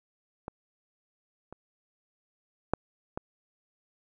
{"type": "clicks", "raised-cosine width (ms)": 1, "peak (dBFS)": [-22, -29, -10, -19], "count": 4, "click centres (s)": [0.481, 1.526, 2.736, 3.175], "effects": []}